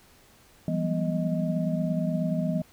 sine tone cluster, 168.7 / 185.7 / 197.9 / 245.3 / 625 Hz, E3 / F#3 / G3 / B3 / D#5, +40 / +7 / +17 / -12 / +8 cents, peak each -27 / -35 / -32 / -31 / -33 dBFS, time 0.68-2.62 s, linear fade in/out 2 ms, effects pink hiss -57 dBFS RMS until 2.72 s

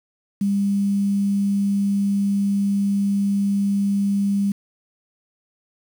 sine tone with quantisation, 200 Hz, G3, 35 cents sharp, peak -17 dBFS, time 0.41-4.52 s, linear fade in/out 5 ms, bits 7, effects none

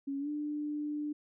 sine tone with pitch glide, 277.2 to 297.1 Hz, C#4 to D4, 0 to +20 cents, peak -33 dBFS, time 0.07-1.13 s, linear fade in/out 10 ms, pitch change +120 cents, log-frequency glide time 0.19-0.29 s, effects none

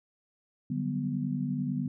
sine chord, G major seventh, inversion second, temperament equal, 146.83 / 185 / 196 / 246.9 Hz, D3 / F#3 / G3 / B3, 0 / 0 / 0 / 0 cents, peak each -33 / -37 / -36 / -32 dBFS, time 0.7-1.88 s, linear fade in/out 5 ms, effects none

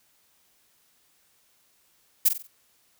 violet noise with echo, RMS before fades -18 dBFS, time 2.25-2.29 s, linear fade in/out 10 ms, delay 46 ms, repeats 4, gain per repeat -8 dB, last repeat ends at 2.474 s, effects white hiss -65 dBFS RMS until 2.99 s

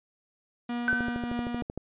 45% pulse tone with tremolo, 240 Hz, B3, 49 cents flat, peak -29 dBFS, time 0.69-1.62 s, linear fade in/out 5 ms, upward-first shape triangle, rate 3.3 Hz, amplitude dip 30%
sine tone with exponential decay, 1522 Hz, F#6, 48 cents sharp, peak -20 dBFS, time 0.88-1.39 s, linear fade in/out 0 ms, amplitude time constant 110 ms
click train, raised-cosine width 2 ms, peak -20 dBFS, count 12, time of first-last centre 0.93-1.776 s, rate 13 Hz
effects resampled to 8000 Hz

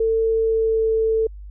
sine tone with pitch glide, 448.2 to 444.3 Hz, A4 to A4, +32 to +17 cents, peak -16 dBFS, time 0-1.27 s, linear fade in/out 5 ms, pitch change -15 cents, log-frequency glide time 0.34-0.87 s, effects added 50 Hz sine -34 dBFS peak until 1.5 s

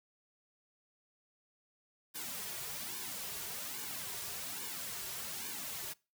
white noise with flanger, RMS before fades -42 dBFS, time 2.14-5.94 s, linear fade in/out 20 ms, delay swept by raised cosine 1.5 to 3.9 ms, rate 1.2 Hz, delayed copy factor -0.75, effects noise-tail reverb RT60 0.3 s tail -24 dB re dry

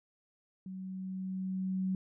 sine tone with level ramp, 188.1 Hz, F#3, 29 cents sharp, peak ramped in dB -40 to -29 dBFS, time 0.66-1.95 s, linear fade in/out 2 ms, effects none

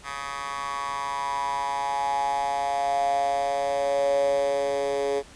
10% pulse tone with high-pass filter sweep, 140 Hz, C#3, 18 cents sharp, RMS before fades -26 dBFS, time 0.03-5.23 s, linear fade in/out 50 ms, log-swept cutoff 1300 to 450 Hz, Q 7.9, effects pink hiss -49 dBFS RMS until 5.35 s + resampled to 22050 Hz

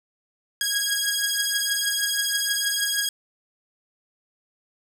10% pulse beating tone pair, 1643 / 1649.3 Hz, G#6 / G#6, -19 / -12 cents, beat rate 6.3 Hz, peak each -16 / -17 dBFS, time 0.61-3.09 s, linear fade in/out 2 ms, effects none

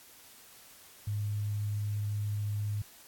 sine tone, 103.83 Hz, G#2, in tune, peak -30 dBFS, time 1.07-2.82 s, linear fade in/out 5 ms, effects white hiss -55 dBFS RMS until 3.07 s + AAC 64 kbps

